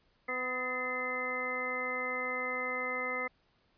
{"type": "harmonic tone with a mistuned harmonic", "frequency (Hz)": 252.2, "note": "B3", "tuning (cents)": 36, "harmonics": [1, 2, 3, 4, 5, 7, 8], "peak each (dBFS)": [-46, -39, -46, -46, -39, -45, -35], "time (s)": [0.28, 3.28], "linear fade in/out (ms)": 10, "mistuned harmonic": 8, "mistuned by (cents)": 41, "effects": ["pink hiss -71 dBFS RMS until 3.77 s", "resampled to 11025 Hz"]}